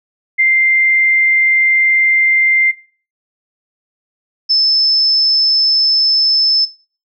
sine tone pair in turn, 2093 / 5254 Hz, C7 / E8, 0 / -7 cents, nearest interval octave + major third, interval 1593 cents, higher second, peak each -8 dBFS, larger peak neither, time 0.38-2.72 / 4.49-6.66 s, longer first, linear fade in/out 20 ms, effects noise-tail reverb RT60 0.4 s tail -20 dB re dry

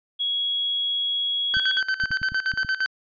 sine tone, 3328 Hz, G#7, 3 cents sharp, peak -22 dBFS, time 0.19-1.81 s, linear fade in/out 20 ms
45% pulse tone with tremolo, 1538 Hz, G6, 33 cents flat, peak -20 dBFS, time 1.54-2.86 s, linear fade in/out 0 ms, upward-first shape square, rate 8.7 Hz, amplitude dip 80%
clicks, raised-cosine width 5 ms, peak -24 dBFS, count 7, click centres 1.569 / 2.038 / 2.108 / 2.217 / 2.32 / 2.538 / 2.648 s
effects resampled to 11025 Hz

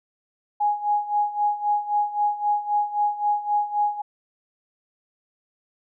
sine tone with tremolo, 830 Hz, G#5, 1 cent flat, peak -17 dBFS, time 0.6-4.02 s, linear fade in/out 10 ms, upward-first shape sine, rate 3.8 Hz, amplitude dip 80%, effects none

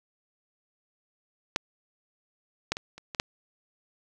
clicks, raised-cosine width 0.2 ms, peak -7 / -9 / -18 / -27 / -19 / -6 dBFS, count 6, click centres 1.561 / 2.72 / 2.769 / 2.98 / 3.148 / 3.199 s, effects none

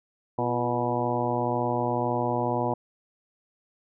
harmonic tone with a mistuned harmonic, 121.9 Hz, B2, 22 cents flat, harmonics 1 / 2 / 3 / 4 / 5 / 6 / 7 / 8, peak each -32 / -32 / -32 / -32 / -32 / -32 / -32 / -32 dBFS, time 0.38-2.74 s, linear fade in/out 5 ms, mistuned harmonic 3, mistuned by -58 cents, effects none

